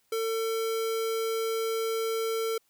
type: tone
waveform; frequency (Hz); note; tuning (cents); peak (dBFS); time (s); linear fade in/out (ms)
square; 450; A4; +39; -28; 0.12-2.58; 5
effects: white hiss -70 dBFS RMS until 2.69 s